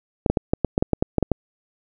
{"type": "clicks", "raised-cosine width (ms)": 2, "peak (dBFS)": -4, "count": 12, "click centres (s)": [0.262, 0.3, 0.372, 0.535, 0.647, 0.779, 0.825, 0.933, 1.025, 1.183, 1.227, 1.317], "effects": []}